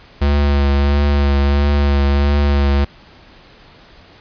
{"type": "tone with vibrato", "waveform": "square", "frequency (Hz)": 71, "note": "C#2", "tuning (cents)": 42, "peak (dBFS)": -12, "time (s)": [0.21, 2.85], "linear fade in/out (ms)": 10, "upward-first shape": "triangle", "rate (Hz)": 1.5, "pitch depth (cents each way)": 29, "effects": ["pink hiss -44 dBFS RMS until 4.2 s", "resampled to 11025 Hz"]}